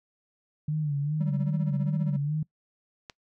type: tone with vibrato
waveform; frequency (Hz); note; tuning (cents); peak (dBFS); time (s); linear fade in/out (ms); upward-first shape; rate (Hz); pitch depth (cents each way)
sine; 147.9; D3; +13; -25; 0.68-2.43; 5; sine; 2.5; 81
type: tone with tremolo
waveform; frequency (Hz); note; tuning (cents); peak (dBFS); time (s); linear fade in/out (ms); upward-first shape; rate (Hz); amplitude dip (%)
triangle; 191.4; G3; -41; -24; 1.2-2.17; 10; sine; 15; 85
type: click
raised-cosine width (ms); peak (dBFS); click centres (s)
0.2; -23; 3.098
effects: noise-tail reverb RT60 0.1 s tail -23 dB re dry